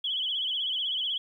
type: tone with vibrato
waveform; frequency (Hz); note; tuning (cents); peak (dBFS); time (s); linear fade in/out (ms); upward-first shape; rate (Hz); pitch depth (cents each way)
sine; 3174; G7; +21; -27; 0.04-1.18; 5; sine; 16; 110
effects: 11-bit